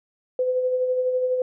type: tone with tremolo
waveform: sine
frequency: 507 Hz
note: B4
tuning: 45 cents sharp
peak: -18 dBFS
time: 0.39-1.42 s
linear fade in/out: 2 ms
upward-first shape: sine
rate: 12 Hz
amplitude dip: 40%
effects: none